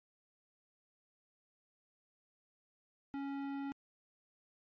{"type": "tone with tanh clipping", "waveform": "sine", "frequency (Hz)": 277.7, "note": "C#4", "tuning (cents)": 3, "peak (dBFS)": -40, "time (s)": [3.14, 3.72], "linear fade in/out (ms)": 0, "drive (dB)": 16, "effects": ["MP3 32 kbps"]}